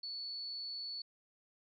sine tone, 4438 Hz, C#8, 1 cent sharp, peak -40 dBFS, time 0.03-1.02 s, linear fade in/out 5 ms, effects none

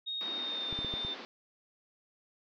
sine tone with pitch glide, 3729 to 3598 Hz, A#7 to A7, 0 to +38 cents, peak -34 dBFS, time 0.06-1.15 s, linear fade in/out 20 ms, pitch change -62 cents, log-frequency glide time 0.24-0.73 s
pink band-pass noise, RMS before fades -46 dBFS, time 0.21-1.25 s, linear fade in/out 0 ms, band 220 to 5000 Hz, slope 48 dB/octave
clicks, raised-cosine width 3 ms, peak -27 dBFS, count 5, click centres 0.727 / 0.79 / 0.847 / 0.939 / 1.049 s
effects none

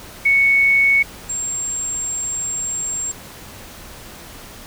sine tone pair in turn, 2217 / 7457 Hz, C#7 / A#8, 0 / 0 cents, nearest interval octave + major sixth, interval 2100 cents, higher second, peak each -11 / -21 dBFS, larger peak first, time 0.25-1.03 / 1.29-3.12 s, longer second, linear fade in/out 10 ms, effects pink hiss -38 dBFS RMS until 4.66 s

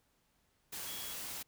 sine tone in noise, 3322 Hz, G#7, in tune, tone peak -48 dBFS, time 0.86-1.14 s, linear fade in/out 10 ms, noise white, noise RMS -43 dBFS, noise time 0.72-1.43 s, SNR -8 dB, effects pink hiss -75 dBFS RMS until 1.47 s

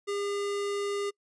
square tone, 404.4 Hz, G#4, 46 cents flat, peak -30 dBFS, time 0.07-1.11 s, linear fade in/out 20 ms, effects noise-tail reverb RT60 0.1 s tail -26 dB re dry + resampled to 22050 Hz

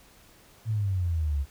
sine exponential sweep, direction down, 114.2 to 67.3 Hz, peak -24 dBFS, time 0.65-1.46 s, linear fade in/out 50 ms, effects pink hiss -56 dBFS RMS until 1.5 s

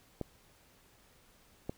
clicks, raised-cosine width 2 ms, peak -22 dBFS, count 2, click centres 0.213 / 1.695 s, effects pink hiss -64 dBFS RMS until 1.77 s

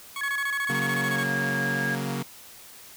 20% pulse tone bursts, 1108.7 Hz, C#6, in tune, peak -26 dBFS, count 15, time 0.16-1.233 s, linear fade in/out 2 ms, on 51 ms, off 22 ms
sine tone with pitch glide, 1694 to 1635.4 Hz, G#6 to G#6, +34 to -27 cents, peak -26 dBFS, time 0.21-1.95 s, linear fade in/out 5 ms, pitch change -61 cents, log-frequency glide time 1.04-1.24 s
sawtooth chord, F# major, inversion second, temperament equal, 138.59 / 185 / 233.1 Hz, C#3 / F#3 / A#3, 0 / 0 / 0 cents, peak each -27 / -30 / -28 dBFS, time 0.69-2.23 s, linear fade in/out 10 ms
effects white hiss -47 dBFS RMS until 2.96 s

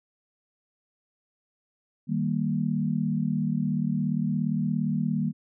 sine chord, Eb major, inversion none, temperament equal, 155.56 / 196 / 233.1 Hz, Eb3 / G3 / Bb3, 0 / 0 / 0 cents, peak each -28 dBFS, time 2.07-5.33 s, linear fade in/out 50 ms, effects none

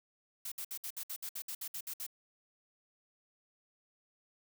blue noise bursts, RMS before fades -41 dBFS, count 13, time 0.45-2.066 s, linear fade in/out 5 ms, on 68 ms, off 61 ms, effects none

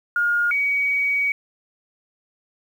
sine tone pair in turn, 1423 / 2259 Hz, F6 / C#7, +32 / +32 cents, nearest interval minor sixth, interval 800 cents, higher second, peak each -17 / -18 dBFS, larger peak first, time 0.16-0.51 / 0.51-1.32 s, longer second, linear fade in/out 2 ms, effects 8-bit

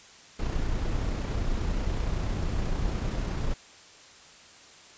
brown noise with amplitude modulation, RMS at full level -27 dBFS, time 0.39-3.54 s, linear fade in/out 5 ms, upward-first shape sine, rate 30.5 Hz, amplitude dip 30%, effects white hiss -51 dBFS RMS until 4.97 s + resampled to 16000 Hz

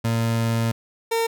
30% pulse tone pair in turn, 114.8 / 456.7 Hz, A#2 / A#4, -26 / -36 cents, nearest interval 2 octaves, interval 2390 cents, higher second, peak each -17 dBFS, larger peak neither, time 0.04-0.72 / 1.11-1.27 s, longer first, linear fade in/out 10 ms, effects none

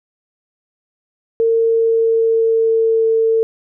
sine tone with pitch glide, 455.2 to 449.2 Hz, A#4 to A4, -41 to +36 cents, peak -11 dBFS, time 1.4-3.43 s, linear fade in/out 0 ms, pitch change -23 cents, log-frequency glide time 1.63-3.07 s, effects none

